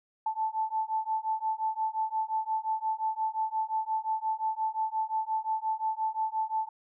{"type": "beating tone pair", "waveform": "sine", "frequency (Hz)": [875, 880.7], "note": ["A5", "A5"], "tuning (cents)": [-10, 1], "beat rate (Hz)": 5.7, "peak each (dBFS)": -31, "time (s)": [0.26, 6.69], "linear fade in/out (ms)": 5, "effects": []}